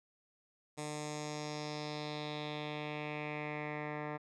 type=tone with low-pass filter sweep; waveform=10% pulse; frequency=150 Hz; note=D3; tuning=37 cents sharp; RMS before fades=-41 dBFS; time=0.77-4.18 s; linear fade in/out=20 ms; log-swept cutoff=8200 to 1600 Hz; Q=3; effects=none